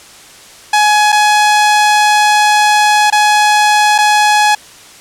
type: tone with dropouts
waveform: sawtooth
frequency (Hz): 841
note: G#5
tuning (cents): +22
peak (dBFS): -3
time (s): 0.73-4.55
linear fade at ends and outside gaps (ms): 5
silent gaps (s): 1.121-1.125 / 3.102-3.124 / 3.981-3.985
effects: white hiss -37 dBFS RMS until 5 s + low-pass 9000 Hz 12 dB/octave